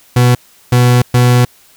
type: tone bursts at uneven times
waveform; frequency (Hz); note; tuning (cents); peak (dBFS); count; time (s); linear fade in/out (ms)
40% pulse; 123.2; B2; -4; -5; 3; 0.16-0.35 / 0.72-1.02 / 1.14-1.45; 5
effects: white hiss -46 dBFS RMS until 1.76 s